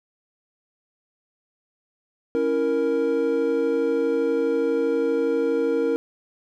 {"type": "chord", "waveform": "triangle", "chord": "A# diminished", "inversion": "first", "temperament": "equal", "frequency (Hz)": [277.2, 329.6, 466.2], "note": ["C#4", "E4", "A#4"], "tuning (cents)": [0, 0, 0], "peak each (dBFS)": [-25, -25, -19], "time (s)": [2.35, 5.96], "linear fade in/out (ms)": 0, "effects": []}